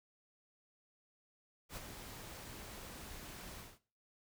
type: noise with ADSR envelope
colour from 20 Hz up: pink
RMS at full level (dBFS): -44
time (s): 1.69-3.79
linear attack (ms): 76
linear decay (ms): 22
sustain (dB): -6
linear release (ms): 200
effects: noise-tail reverb RT60 0.4 s tail -18 dB re dry